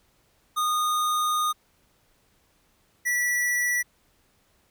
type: tone pair in turn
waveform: square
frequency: 1230 / 1952.5 Hz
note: D#6 / B6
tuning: -20 / -20 cents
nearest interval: minor sixth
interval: 800 cents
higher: second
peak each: -23 dBFS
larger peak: neither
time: 0.56-1.53 / 3.05-3.83 s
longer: first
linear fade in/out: 20 ms
effects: pink hiss -65 dBFS RMS until 4.7 s